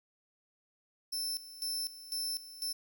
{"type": "tone with tremolo", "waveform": "sawtooth", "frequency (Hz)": 5310, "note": "E8", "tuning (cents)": 12, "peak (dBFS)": -31, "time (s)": [1.12, 2.73], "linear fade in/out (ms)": 10, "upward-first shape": "square", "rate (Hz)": 2, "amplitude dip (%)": 80, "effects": ["11-bit"]}